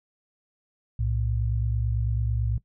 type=tone pair together; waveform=sine; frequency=62.75 / 111.8 Hz; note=B1 / A2; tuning=+28 / +28 cents; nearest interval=minor seventh; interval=1000 cents; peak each=-26 dBFS; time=0.99-2.58 s; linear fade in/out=5 ms; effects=noise-tail reverb RT60 0.1 s tail -18 dB re dry